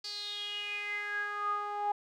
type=tone with band-pass filter sweep; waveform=sawtooth; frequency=412.4 Hz; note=G#4; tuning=12 cents flat; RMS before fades=-36 dBFS; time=0.04-1.92 s; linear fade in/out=5 ms; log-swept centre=4700 to 840 Hz; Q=9; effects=none